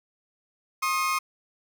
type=tone pair together; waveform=30% pulse; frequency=1072 / 1244.2 Hz; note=C6 / D#6; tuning=+42 / 0 cents; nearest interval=minor third; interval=258 cents; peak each=-24 dBFS; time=0.82-1.19 s; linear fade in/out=10 ms; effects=none